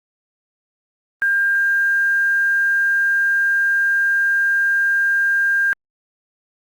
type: tone with quantisation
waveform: sine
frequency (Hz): 1600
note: G6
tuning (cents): +35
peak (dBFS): -14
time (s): 1.22-5.73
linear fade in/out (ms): 0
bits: 7
effects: Opus 32 kbps